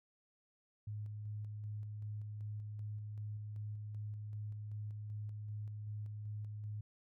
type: tone with tremolo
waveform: sine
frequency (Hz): 105.4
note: G#2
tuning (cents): +26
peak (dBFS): -40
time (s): 0.87-6.81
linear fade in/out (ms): 5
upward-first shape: square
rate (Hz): 2.6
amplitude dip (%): 25
effects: none